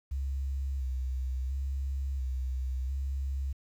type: tone with vibrato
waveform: sine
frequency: 66.2 Hz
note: C2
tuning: 21 cents sharp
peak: -29 dBFS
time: 0.11-3.53 s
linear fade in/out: 10 ms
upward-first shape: square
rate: 0.72 Hz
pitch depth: 45 cents each way
effects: tanh soft clip ceiling -25 dBFS + 10-bit